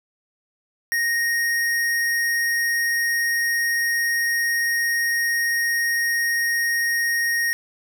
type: tone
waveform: square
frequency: 1864.7 Hz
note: A#6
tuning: in tune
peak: -20 dBFS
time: 0.92-7.53 s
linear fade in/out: 0 ms
effects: none